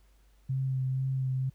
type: tone with vibrato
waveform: sine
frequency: 131.7 Hz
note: C3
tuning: 12 cents sharp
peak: -27 dBFS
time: 0.49-1.5 s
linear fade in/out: 10 ms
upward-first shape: sine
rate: 2.1 Hz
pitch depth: 18 cents each way
effects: added 50 Hz sine -59 dBFS peak until 1.54 s + pink hiss -70 dBFS RMS until 1.54 s